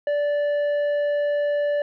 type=tone with tanh clipping; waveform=sine; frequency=583 Hz; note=D5; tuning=13 cents flat; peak=-21 dBFS; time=0.07-1.82 s; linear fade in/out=2 ms; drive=7 dB; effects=none